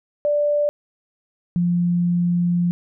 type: tone pair in turn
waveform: sine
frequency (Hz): 587.3 / 174.61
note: D5 / F3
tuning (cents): 0 / 0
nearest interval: octave + major sixth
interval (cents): 2100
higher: first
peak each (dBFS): -16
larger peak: neither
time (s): 0.25-0.69 / 1.56-2.71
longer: second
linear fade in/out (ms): 0
effects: none